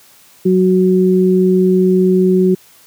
sine tone pair together, 185 / 370 Hz, F#3 / F#4, 0 / 0 cents, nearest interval octave, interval 1200 cents, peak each -11 dBFS, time 0.45-2.55 s, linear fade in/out 10 ms, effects white hiss -46 dBFS RMS until 2.86 s + high-pass 80 Hz 12 dB/octave

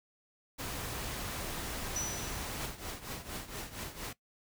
pink noise, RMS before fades -39 dBFS, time 0.58-2.67 s, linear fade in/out 20 ms
sine tone with exponential decay, 5920 Hz, F#8, in tune, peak -31 dBFS, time 1.96-2.7 s, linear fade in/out 2 ms, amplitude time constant 160 ms
pink noise with tremolo, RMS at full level -39 dBFS, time 2.6-4.13 s, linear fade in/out 5 ms, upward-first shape triangle, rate 4.3 Hz, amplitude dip 80%
effects noise-tail reverb RT60 0.1 s tail -18 dB re dry

